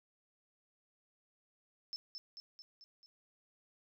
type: tone with echo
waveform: sine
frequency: 5274 Hz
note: E8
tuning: in tune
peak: -39 dBFS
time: 1.93-1.96 s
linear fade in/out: 0 ms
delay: 220 ms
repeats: 5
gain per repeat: -4 dB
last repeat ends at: 3.06 s
effects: none